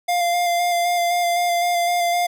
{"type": "tone with vibrato", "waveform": "square", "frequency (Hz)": 698.5, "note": "F5", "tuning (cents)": 0, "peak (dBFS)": -18, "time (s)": [0.08, 2.27], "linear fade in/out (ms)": 10, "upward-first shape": "square", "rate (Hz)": 3.9, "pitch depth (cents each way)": 15, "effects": []}